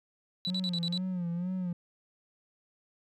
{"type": "tone bursts", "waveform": "sine", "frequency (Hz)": 3951, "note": "B7", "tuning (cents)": 0, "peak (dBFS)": -30, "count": 6, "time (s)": [0.45, 0.976], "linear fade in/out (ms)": 0, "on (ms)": 51, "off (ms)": 44}
{"type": "tone with vibrato", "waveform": "triangle", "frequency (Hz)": 178.1, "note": "F3", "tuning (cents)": 34, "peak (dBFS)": -28, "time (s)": [0.47, 1.73], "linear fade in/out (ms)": 5, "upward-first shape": "sine", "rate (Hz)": 2.1, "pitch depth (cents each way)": 82}
{"effects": ["tanh soft clip ceiling -23 dBFS"]}